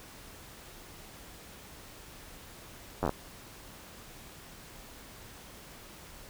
slowing click train, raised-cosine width 1 ms, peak -15 dBFS, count 6, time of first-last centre 3.03-3.094 s, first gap 10 ms, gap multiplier 1.12, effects pink hiss -50 dBFS RMS until 6.29 s

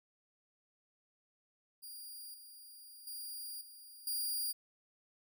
5% pulse tone with level steps, 4808 Hz, D8, 40 cents sharp, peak -40 / -46 / -36 / -46 / -28 dBFS, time 1.82-4.53 s, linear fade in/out 20 ms, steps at 2.34 / 3.07 / 3.61 / 4.07 s, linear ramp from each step 2 ms, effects none

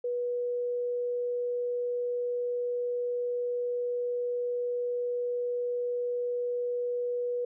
sine tone, 487.2 Hz, B4, 24 cents flat, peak -28 dBFS, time 0.04-7.45 s, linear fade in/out 5 ms, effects none

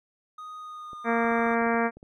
triangle tone with pitch glide, 1244.5 to 1203.5 Hz, D#6 to D6, 0 to +42 cents, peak -36 dBFS, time 0.38-1.55 s, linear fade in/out 5 ms, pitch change -58 cents, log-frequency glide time 0.58-1.27 s
clicks, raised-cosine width 2 ms, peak -34 dBFS, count 11, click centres 0.932 / 1.247 / 1.315 / 1.394 / 1.465 / 1.513 / 1.618 / 1.667 / 1.745 / 1.97 / 2.029 s
harmonic tone, 231.6 Hz, A#3, 11 cents flat, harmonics 1 / 2 / 3 / 4 / 5 / 6 / 7 / 8 / 9 / 10, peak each -27 / -28 / -29 / -32 / -33 / -34 / -33 / -36 / -39 / -38 dBFS, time 1.04-1.91 s, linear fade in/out 50 ms
effects none

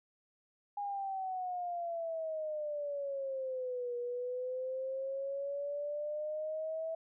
sine exponential two-way sweep, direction down then up, 820 to 480.9 to 653 Hz, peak -35 dBFS, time 0.77-6.95 s, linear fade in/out 5 ms, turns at 3.96 s, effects none

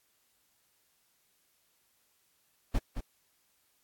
brown noise with echo, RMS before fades -27 dBFS, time 2.74-2.79 s, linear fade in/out 10 ms, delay 220 ms, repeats 1, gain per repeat -8 dB, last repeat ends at 3.01 s, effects white hiss -72 dBFS RMS until 3.83 s + AAC 64 kbps

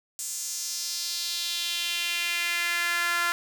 sawtooth tone with high-pass filter sweep, 345 Hz, F4, 21 cents flat, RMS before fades -29 dBFS, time 0.19-3.32 s, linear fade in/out 0 ms, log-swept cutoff 7500 to 1400 Hz, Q 2.5, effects none

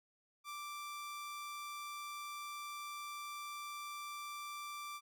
sawtooth tone, 1174.7 Hz, D6, in tune, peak -40 dBFS, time 0.44-5.01 s, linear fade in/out 50 ms, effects none

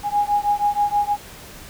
sine beating tone pair, 820 / 826.3 Hz, G#5 / G#5, -22 / -9 cents, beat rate 6.3 Hz, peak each -20 dBFS, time 0.03-1.17 s, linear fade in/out 50 ms, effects pink hiss -40 dBFS RMS until 1.69 s

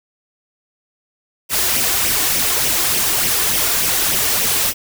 white noise with flanger, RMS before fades -17 dBFS, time 1.49-4.74 s, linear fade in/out 50 ms, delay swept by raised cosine 0.34 to 2.84 ms, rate 3.4 Hz, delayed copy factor +0.55, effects none

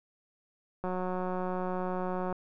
click train, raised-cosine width 1 ms, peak -21 dBFS, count 273, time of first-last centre 0.84-2.326 s, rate 183 Hz, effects none

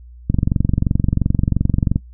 click train, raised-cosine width 5 ms, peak -3 dBFS, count 39, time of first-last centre 0.3-1.959 s, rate 22.9 Hz, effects noise-tail reverb RT60 0.1 s tail -19 dB re dry + added 60 Hz sine -37 dBFS peak until 2.13 s

